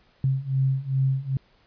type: beating tone pair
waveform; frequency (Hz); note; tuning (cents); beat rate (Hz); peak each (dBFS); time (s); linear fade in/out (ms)
sine; 132.4 / 134.9; C3 / C#3; +21 / -47; 2.5; -25 / -23; 0.24-1.37; 2
effects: pink hiss -61 dBFS RMS until 1.66 s + resampled to 11025 Hz